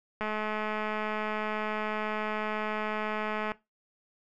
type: click train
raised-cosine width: 0.5 ms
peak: -18 dBFS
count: 709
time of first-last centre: 0.21-3.518 s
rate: 214 Hz
effects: noise-tail reverb RT60 0.2 s tail -18 dB re dry